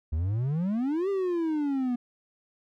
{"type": "exponential two-way sweep", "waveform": "triangle", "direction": "up then down", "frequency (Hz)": [73.42, 402.3, 239.9], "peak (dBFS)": -23, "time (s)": [0.12, 1.96], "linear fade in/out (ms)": 10, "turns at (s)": 1.09, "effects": []}